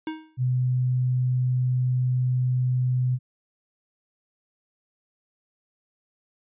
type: tone with exponential decay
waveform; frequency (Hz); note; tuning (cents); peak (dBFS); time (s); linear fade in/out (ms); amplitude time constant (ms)
square; 314.7; D#4; +20; -26; 0.07-0.37; 2; 65
type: tone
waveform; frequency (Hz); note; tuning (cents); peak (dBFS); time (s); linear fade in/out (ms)
sine; 126.4; B2; +41; -20; 0.37-3.19; 50
effects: resampled to 8000 Hz